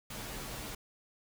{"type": "noise with comb filter", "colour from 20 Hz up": "pink", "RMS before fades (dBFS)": -42, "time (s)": [0.1, 0.75], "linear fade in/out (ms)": 5, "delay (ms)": 12, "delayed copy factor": -0.8, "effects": []}